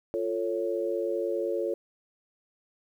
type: chord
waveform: sine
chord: F augmented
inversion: none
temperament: equal with one note detuned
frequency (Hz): 349.2 / 444.6 / 554.4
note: F4 / A4 / C#5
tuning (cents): 0 / +18 / 0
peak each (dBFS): -31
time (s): 0.14-1.74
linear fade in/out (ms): 0
effects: 10-bit